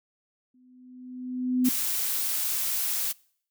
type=tone with exponential growth; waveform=sine; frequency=252.3 Hz; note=B3; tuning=37 cents sharp; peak=-18 dBFS; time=0.54-1.69 s; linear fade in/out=5 ms; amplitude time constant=250 ms
type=noise; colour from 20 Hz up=blue; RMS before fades=-28 dBFS; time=1.64-3.13 s; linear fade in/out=20 ms
effects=noise-tail reverb RT60 0.6 s tail -25 dB re dry